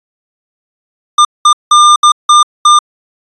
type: tone bursts at uneven times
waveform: square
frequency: 1202 Hz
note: D6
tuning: 40 cents sharp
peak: -3 dBFS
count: 6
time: 1.18-1.25 / 1.45-1.53 / 1.71-1.96 / 2.03-2.12 / 2.29-2.43 / 2.65-2.79 s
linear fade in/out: 5 ms
effects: resampled to 22050 Hz